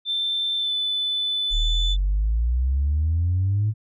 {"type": "tone with pitch glide", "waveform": "sine", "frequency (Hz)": [3555, 3502], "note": ["A7", "A7"], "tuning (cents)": [17, -9], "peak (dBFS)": -21, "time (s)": [0.05, 1.97], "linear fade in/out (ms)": 50, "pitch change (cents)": -26, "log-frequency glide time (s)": [0.57, 0.74]}
{"type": "exponential sweep", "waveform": "sine", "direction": "up", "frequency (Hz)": [36.71, 110], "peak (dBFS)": -17, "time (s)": [1.5, 3.74], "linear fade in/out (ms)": 50}
{"effects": ["tanh soft clip ceiling -15 dBFS"]}